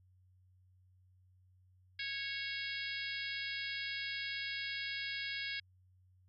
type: harmonic tone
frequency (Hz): 551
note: C#5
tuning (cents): -11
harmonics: 3 / 4 / 5 / 6 / 7 / 8 / 9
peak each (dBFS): -44 / -42 / -48 / -46 / -48 / -49 / -48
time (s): 1.99-5.6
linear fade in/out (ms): 5
effects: added 92 Hz sine -64 dBFS peak until 6.28 s